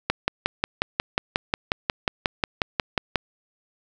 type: click train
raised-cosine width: 0.3 ms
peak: -4 dBFS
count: 18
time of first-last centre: 0.1-3.158 s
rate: 5.56 Hz
effects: none